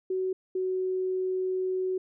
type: tone pair in turn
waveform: sine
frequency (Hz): 374.3 / 372.6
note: F#4 / F#4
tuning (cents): +20 / +12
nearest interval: unison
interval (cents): 8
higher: first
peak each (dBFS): -26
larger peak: neither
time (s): 0.1-0.33 / 0.55-1.98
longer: second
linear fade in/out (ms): 5
effects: none